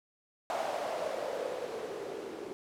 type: noise with low-pass filter sweep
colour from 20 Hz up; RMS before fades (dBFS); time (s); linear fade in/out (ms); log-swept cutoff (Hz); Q
violet; -37; 0.5-2.53; 0; 700 to 370; 4.7
effects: none